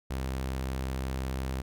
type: tone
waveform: sawtooth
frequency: 65.6 Hz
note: C2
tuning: 5 cents sharp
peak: -27 dBFS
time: 0.1-1.62 s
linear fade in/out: 10 ms
effects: none